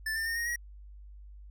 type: tone with pitch steps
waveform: square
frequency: 1760 / 1794.9 / 1830.5 / 1866.8 / 1903.8 Hz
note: A6 / A6 / A#6 / A#6 / A#6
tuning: 0 / +34 / -32 / +2 / +36 cents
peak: -31 dBFS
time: 0.06-0.56 s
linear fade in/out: 5 ms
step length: 100 ms
effects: added 50 Hz sine -46 dBFS peak until 1.5 s